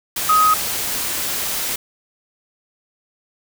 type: tone in noise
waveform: sine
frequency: 1259 Hz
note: D#6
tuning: 20 cents sharp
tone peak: -11 dBFS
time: 0.29-0.54 s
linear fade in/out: 5 ms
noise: white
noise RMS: -23 dBFS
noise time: 0.16-1.76 s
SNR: +9 dB
effects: none